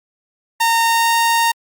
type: tone with pitch glide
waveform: sawtooth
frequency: 918 to 923.9 Hz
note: A#5 to A#5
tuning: -27 to -16 cents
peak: -9 dBFS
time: 0.6-1.52 s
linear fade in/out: 10 ms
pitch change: +11 cents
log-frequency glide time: 0.85-1.14 s
effects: Opus 48 kbps